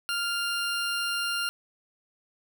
20% pulse tone, 1398 Hz, F6, 1 cent sharp, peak -22 dBFS, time 0.09-1.49 s, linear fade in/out 0 ms, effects none

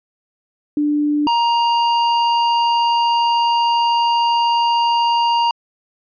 sine / square tone pair in turn, 295.5 / 938.2 Hz, D4 / A#5, +11 / +11 cents, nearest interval octave + minor sixth, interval 2000 cents, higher second, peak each -14 dBFS, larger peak neither, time 0.77-1.27 / 1.27-5.51 s, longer second, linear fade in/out 2 ms, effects resampled to 11025 Hz

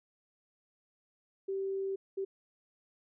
sine tone bursts at uneven times, 388.1 Hz, G4, 17 cents flat, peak -32 dBFS, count 2, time 1.48-1.96 / 2.17-2.25 s, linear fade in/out 10 ms, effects none

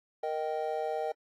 triangle chord, Eb major, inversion second, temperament just, 466.7 / 622.3 / 777.8 Hz, Bb4 / Eb5 / G5, +2 / 0 / -14 cents, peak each -33 dBFS, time 0.23-1.12 s, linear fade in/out 5 ms, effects AAC 48 kbps

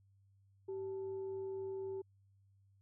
sine tone with frequency modulation, 386.2 Hz, G4, 26 cents flat, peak -39 dBFS, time 0.68-2.02 s, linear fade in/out 10 ms, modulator 488 Hz, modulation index 0.23, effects added 98 Hz sine -66 dBFS peak until 2.81 s

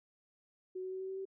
sine tone with pitch steps, 371.1 / 373.9 / 376.7 / 379.6 / 382.4 / 385.3 Hz, F#4 / F#4 / F#4 / F#4 / G4 / G4, +5 / +18 / +31 / +44 / -43 / -30 cents, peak -38 dBFS, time 0.75-1.254 s, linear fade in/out 10 ms, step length 84 ms, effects none

